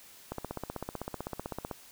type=click train; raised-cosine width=1 ms; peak=-21 dBFS; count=23; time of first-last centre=0.32-1.712 s; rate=15.8 Hz; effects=white hiss -54 dBFS RMS until 1.91 s